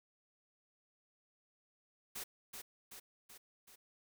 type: noise with echo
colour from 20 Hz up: white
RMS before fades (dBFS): -44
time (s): 2.15-2.24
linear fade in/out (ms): 10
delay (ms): 380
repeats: 4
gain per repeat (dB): -4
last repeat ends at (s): 3.76
effects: none